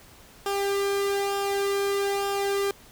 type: tone with flanger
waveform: sawtooth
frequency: 398.4 Hz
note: G4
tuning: 28 cents sharp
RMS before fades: -26 dBFS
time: 0.46-2.71 s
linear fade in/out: 2 ms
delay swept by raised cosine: 0.47 to 1.45 ms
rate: 1.1 Hz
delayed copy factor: -0.6
effects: pink hiss -51 dBFS RMS until 2.91 s